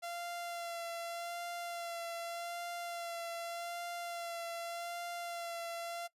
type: tone with vibrato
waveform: sawtooth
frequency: 686 Hz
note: F5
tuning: 31 cents flat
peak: -36 dBFS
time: 0.02-6.08 s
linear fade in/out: 20 ms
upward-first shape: sine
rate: 0.84 Hz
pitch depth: 20 cents each way
effects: noise-tail reverb RT60 0.1 s tail -20 dB re dry + resampled to 32000 Hz